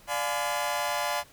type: chord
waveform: sawtooth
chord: D diminished seventh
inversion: none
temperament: just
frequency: 587.3 / 704.8 / 845.8 / 1014.9 Hz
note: D5 / F5 / Ab5 / Cb6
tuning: 0 / +16 / +31 / +47 cents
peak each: -29 dBFS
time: 0.07-1.24 s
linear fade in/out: 50 ms
effects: pink hiss -55 dBFS RMS until 1.32 s